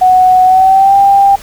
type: tone with pitch glide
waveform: sine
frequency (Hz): 740 to 793.1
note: F#5 to G5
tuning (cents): 0 to +20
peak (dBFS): -3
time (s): 0.01-1.36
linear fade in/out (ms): 10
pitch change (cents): +120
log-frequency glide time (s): 0.44-0.97
effects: pink hiss -32 dBFS RMS until 1.42 s